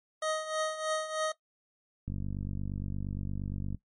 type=tone with tremolo; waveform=25% pulse; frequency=626 Hz; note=D#5; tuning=10 cents sharp; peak=-24 dBFS; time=0.22-1.32 s; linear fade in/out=5 ms; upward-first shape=triangle; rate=3.2 Hz; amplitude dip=75%
type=click train; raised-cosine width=5 ms; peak=-24 dBFS; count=82; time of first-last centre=2.08-3.747 s; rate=48.6 Hz
effects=noise-tail reverb RT60 0.1 s tail -17 dB re dry + MP3 48 kbps